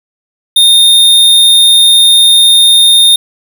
square tone, 3658 Hz, A#7, 33 cents flat, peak -3 dBFS, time 0.56-3.16 s, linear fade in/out 5 ms, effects none

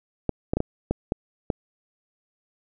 clicks, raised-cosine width 2 ms, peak -9 dBFS, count 7, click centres 0.293 / 0.535 / 0.57 / 0.604 / 0.91 / 1.121 / 1.502 s, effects none

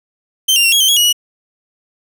sawtooth tone with pitch steps, 3114 / 2791 / 2734 / 3311 / 3112 / 3326 / 2905 / 2925 Hz, G7 / F7 / F7 / G#7 / G7 / G#7 / F#7 / F#7, -12 / -2 / -37 / -6 / -13 / +2 / -32 / -21 cents, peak -6 dBFS, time 0.48-1.128 s, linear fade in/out 10 ms, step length 81 ms, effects none

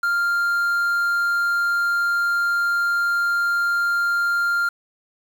triangle tone with quantisation, 1396.9 Hz, F6, in tune, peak -16 dBFS, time 0.03-4.69 s, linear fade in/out 5 ms, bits 7, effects none

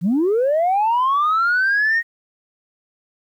sine linear sweep, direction up, 154.7 to 1881 Hz, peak -13 dBFS, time 0.01-2.03 s, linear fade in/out 50 ms, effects tanh soft clip ceiling -12 dBFS + 9-bit

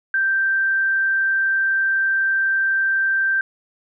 sine tone, 1568 Hz, G6, in tune, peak -16 dBFS, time 0.14-3.41 s, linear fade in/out 2 ms, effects none

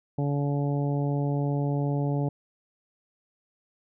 harmonic tone, 142.7 Hz, D3, 49 cents flat, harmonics 1 / 2 / 3 / 4 / 5 / 6, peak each -25 / -31 / -35 / -37 / -39 / -41 dBFS, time 0.18-2.29 s, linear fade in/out 5 ms, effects none

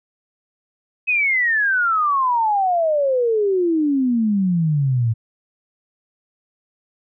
sine exponential sweep, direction down, 2566 to 109.8 Hz, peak -15 dBFS, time 1.07-5.14 s, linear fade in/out 20 ms, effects none

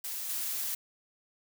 blue noise with level steps, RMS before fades -37 / -34 dBFS, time 0.04-0.75 s, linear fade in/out 5 ms, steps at 0.29 s, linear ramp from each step 5 ms, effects none

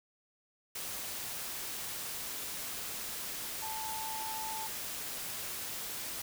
sine tone in noise, 880 Hz, A5, in tune, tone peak -39 dBFS, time 3.62-4.67 s, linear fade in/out 5 ms, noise white, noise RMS -40 dBFS, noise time 0.75-6.22 s, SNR -2 dB, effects none

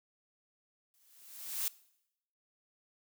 blue noise with exponential growth, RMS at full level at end -32 dBFS, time 0.94-1.68 s, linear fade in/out 0 ms, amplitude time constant 160 ms, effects noise-tail reverb RT60 0.8 s tail -21 dB re dry

